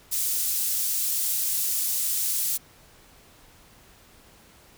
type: high-pass noise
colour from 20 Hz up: pink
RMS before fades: -26 dBFS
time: 0.11-2.58 s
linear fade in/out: 20 ms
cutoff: 8500 Hz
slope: 12 dB/octave
effects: pink hiss -54 dBFS RMS until 4.77 s